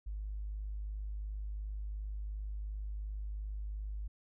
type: tone with tanh clipping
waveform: triangle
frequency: 51.4 Hz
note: G#1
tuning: 17 cents flat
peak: -37 dBFS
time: 0.06-4.08 s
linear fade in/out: 10 ms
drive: 4 dB
effects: none